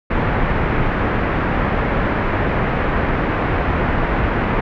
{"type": "low-pass noise", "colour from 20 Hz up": "pink", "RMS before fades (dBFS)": -18, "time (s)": [0.1, 4.61], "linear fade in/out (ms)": 10, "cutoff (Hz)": 2100, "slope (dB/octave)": 24, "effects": []}